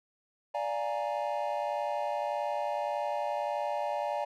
triangle chord, Bb dominant seventh, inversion first, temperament equal, 587.3 / 698.5 / 830.6 / 932.3 Hz, D5 / F5 / Ab5 / Bb5, 0 / 0 / 0 / 0 cents, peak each -32 / -35 / -33 / -36 dBFS, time 0.54-4.25 s, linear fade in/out 10 ms, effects none

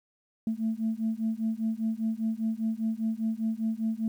sine beating tone pair, 220 / 225 Hz, A3 / A3, 0 / +39 cents, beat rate 5 Hz, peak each -29 dBFS, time 0.47-4.08 s, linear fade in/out 2 ms, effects tanh soft clip ceiling -21 dBFS + 10-bit

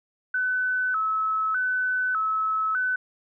sine tone with vibrato, 1396.9 Hz, F6, in tune, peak -22 dBFS, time 0.34-2.96 s, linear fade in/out 5 ms, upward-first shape square, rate 0.83 Hz, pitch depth 130 cents each way, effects none

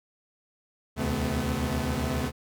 sawtooth tone cluster, 72.5 / 79.9 / 129.8 / 217.2 / 251.4 Hz, D2 / D#2 / C3 / A3 / B3, -22 / +47 / -13 / -22 / +31 cents, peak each -29 dBFS, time 0.96-2.32 s, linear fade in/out 50 ms, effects none

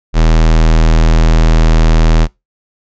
square tone, 40.23 Hz, E1, 41 cents flat, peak -6 dBFS, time 0.13-2.28 s, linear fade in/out 50 ms, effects noise-tail reverb RT60 0.2 s tail -22 dB re dry + resampled to 16000 Hz

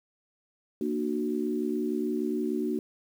sine chord, Bb augmented, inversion none, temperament equal with one note detuned, 233.1 / 299.8 / 370 Hz, Bb3 / D4 / F#4, 0 / +36 / 0 cents, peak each -31 dBFS, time 0.81-2.79 s, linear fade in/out 2 ms, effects 9-bit

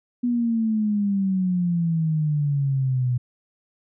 sine exponential sweep, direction down, 245.7 to 122.3 Hz, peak -19 dBFS, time 0.23-3.18 s, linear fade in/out 10 ms, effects none

